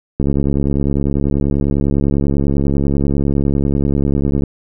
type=click train; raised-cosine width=3 ms; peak=-4 dBFS; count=298; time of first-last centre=0.2-4.437 s; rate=70.1 Hz; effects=none